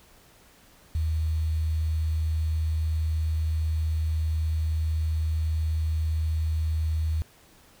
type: tone with quantisation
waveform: sine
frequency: 79.2 Hz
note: D#2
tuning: 31 cents sharp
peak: -23 dBFS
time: 0.95-7.22 s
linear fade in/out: 0 ms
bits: 8
effects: pink hiss -56 dBFS RMS until 7.8 s